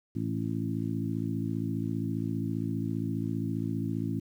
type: harmonic tone with a mistuned harmonic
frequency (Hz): 55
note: A1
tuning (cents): 0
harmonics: 2 / 3 / 4 / 5 / 6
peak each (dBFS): -34 / -35 / -35 / -35 / -39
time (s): 0.15-4.2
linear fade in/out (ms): 10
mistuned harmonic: 6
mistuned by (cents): +15
effects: 10-bit